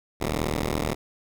5% pulse tone pair together, 41.57 / 74 Hz, E1 / D2, +15 / +14 cents, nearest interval minor seventh, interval 999 cents, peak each -16 / -17 dBFS, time 0.2-0.95 s, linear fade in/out 20 ms, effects none

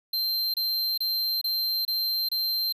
square tone bursts, 4141 Hz, C8, 19 cents flat, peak -25 dBFS, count 6, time 0.13-2.725 s, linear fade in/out 5 ms, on 410 ms, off 27 ms, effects none

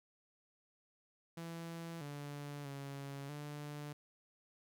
sawtooth tone with pitch steps, 166.8 / 144.5 / 139.4 / 147.2 Hz, E3 / D3 / C#3 / D3, +21 / -28 / +10 / +4 cents, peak -40 dBFS, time 1.37-3.93 s, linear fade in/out 5 ms, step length 640 ms, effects none

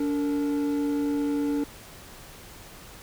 triangle tone pair together, 287.8 / 456.5 Hz, D4 / A#4, -35 / -36 cents, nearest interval minor sixth, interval 799 cents, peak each -22 / -31 dBFS, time 0-1.64 s, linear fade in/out 5 ms, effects pink hiss -46 dBFS RMS until 3.02 s

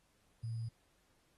sine tone with sample-and-hold, 114.1 Hz, A#2, 37 cents flat, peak -37 dBFS, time 0.43-0.69 s, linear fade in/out 10 ms, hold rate 4900 Hz, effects pink hiss -74 dBFS RMS until 1.37 s + AAC 32 kbps

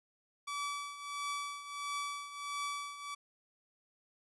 sawtooth tone with tremolo, 1150 Hz, D6, 37 cents flat, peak -31 dBFS, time 0.47-3.15 s, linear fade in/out 10 ms, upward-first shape triangle, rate 1.5 Hz, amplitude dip 75%, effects resampled to 24000 Hz

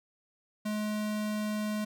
square tone, 211.9 Hz, G#3, 35 cents sharp, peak -31 dBFS, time 0.65-1.85 s, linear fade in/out 10 ms, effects none

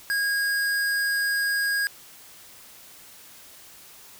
square tone, 1636 Hz, G#6, 26 cents flat, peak -23 dBFS, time 0.1-1.87 s, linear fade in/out 0 ms, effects white hiss -48 dBFS RMS until 4.19 s

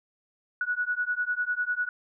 sine beating tone pair, 1463 / 1473 Hz, F#6 / F#6, -20 / -8 cents, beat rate 10 Hz, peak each -29 dBFS, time 0.61-1.89 s, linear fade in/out 2 ms, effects none

